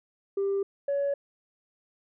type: tone pair in turn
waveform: sine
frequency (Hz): 395 / 562.8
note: G4 / C#5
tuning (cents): +13 / +26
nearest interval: tritone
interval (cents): 613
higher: second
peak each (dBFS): -23 / -23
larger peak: neither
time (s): 0.37-0.63 / 0.88-1.14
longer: neither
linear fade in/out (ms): 5
effects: tanh soft clip ceiling -22 dBFS